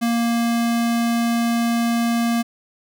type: tone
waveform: square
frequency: 233.6 Hz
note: A#3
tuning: 4 cents sharp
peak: -18 dBFS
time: 0.01-2.43 s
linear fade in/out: 20 ms
effects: none